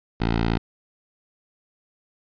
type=tone; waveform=10% pulse; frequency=56.7 Hz; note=A#1; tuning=47 cents flat; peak=-12 dBFS; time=0.2-0.58 s; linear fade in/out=10 ms; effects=resampled to 11025 Hz